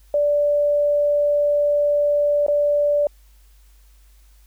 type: tone with dropouts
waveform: sine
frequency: 584 Hz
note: D5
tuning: 10 cents flat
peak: -15 dBFS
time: 0.14-3.07 s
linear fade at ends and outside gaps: 2 ms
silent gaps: 2.465-2.482 s
effects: added 50 Hz sine -48 dBFS peak until 4.46 s + white hiss -60 dBFS RMS until 4.46 s